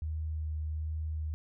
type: tone with vibrato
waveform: sine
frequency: 77.78 Hz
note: D#2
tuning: in tune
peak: -32 dBFS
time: 0.02-1.34 s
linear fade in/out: 0 ms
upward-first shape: sine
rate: 1.3 Hz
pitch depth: 13 cents each way
effects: none